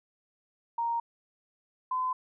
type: tone pair in turn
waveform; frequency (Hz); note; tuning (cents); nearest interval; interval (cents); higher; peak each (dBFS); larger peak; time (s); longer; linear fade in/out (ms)
sine; 932.3 / 1020.2; A#5 / C6; 0 / -44; major second; 156; second; -27; neither; 0.78-1 / 1.91-2.13; neither; 5
effects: none